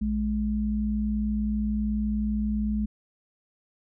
sine tone pair together, 59.32 / 211.4 Hz, A#1 / G#3, +31 / +31 cents, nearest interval octave + minor seventh, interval 2200 cents, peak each -29 / -25 dBFS, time 0.01-2.86 s, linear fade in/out 10 ms, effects none

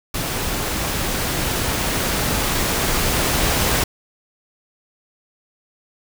pink noise with level ramp, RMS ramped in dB -24 to -18 dBFS, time 0.14-3.84 s, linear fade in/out 5 ms, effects none

